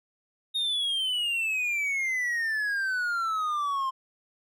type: exponential sweep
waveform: triangle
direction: down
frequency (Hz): 3729 to 1046.5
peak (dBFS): -24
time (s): 0.54-3.91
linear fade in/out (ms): 20
effects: none